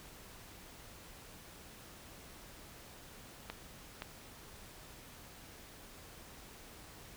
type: clicks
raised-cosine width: 0.3 ms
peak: -24 dBFS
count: 2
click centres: 3.5 / 4.021 s
effects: pink hiss -54 dBFS RMS until 7.16 s